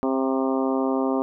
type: harmonic tone with a mistuned harmonic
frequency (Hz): 132.9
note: C3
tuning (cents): +27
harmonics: 2 / 3 / 4 / 5 / 6 / 7 / 8 / 9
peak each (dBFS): -23 / -27 / -29 / -31 / -33 / -34 / -35 / -36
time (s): 0.03-1.22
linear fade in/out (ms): 0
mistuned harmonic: 6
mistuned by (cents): -24
effects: none